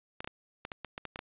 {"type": "clicks", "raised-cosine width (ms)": 0.3, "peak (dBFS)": -22, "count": 10, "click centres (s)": [0.205, 0.245, 0.275, 0.651, 0.718, 0.847, 0.979, 1.053, 1.159, 1.191], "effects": ["resampled to 8000 Hz", "10-bit"]}